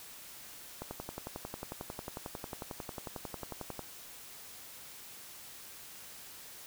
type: click train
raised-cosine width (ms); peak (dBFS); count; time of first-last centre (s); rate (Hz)
1; -25; 34; 0.82-3.793; 11.1
effects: white hiss -50 dBFS RMS until 6.66 s